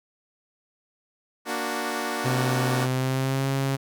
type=chord; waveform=10% pulse; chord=Bb augmented; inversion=none; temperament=equal; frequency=233.1 / 293.7 / 370 Hz; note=Bb3 / D4 / F#4; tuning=0 / 0 / 0 cents; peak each=-23 dBFS; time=1.45-2.88 s; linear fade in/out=50 ms
type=tone with pitch glide; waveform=sawtooth; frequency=128.5 to 135.98 Hz; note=C3 to C#3; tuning=-31 to -33 cents; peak=-19 dBFS; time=2.24-3.77 s; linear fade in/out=20 ms; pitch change=+98 cents; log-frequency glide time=2.87-3.47 s
effects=none